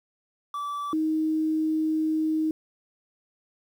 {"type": "tone pair in turn", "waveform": ["triangle", "sine"], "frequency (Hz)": [1158, 314.1], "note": ["D6", "D#4"], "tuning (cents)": [-25, 16], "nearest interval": "octave + major seventh", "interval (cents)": 2259, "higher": "first", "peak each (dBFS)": [-27, -22], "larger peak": "second", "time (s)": [[0.54, 0.93], [0.93, 2.51]], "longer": "second", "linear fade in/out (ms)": 2, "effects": ["9-bit"]}